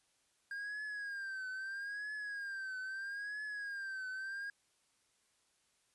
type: tone with vibrato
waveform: triangle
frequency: 1609 Hz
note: G6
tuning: 45 cents sharp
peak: -38 dBFS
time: 0.51-4.5 s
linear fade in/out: 2 ms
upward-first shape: triangle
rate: 0.77 Hz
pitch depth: 110 cents each way
effects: white hiss -75 dBFS RMS until 5.94 s + resampled to 24000 Hz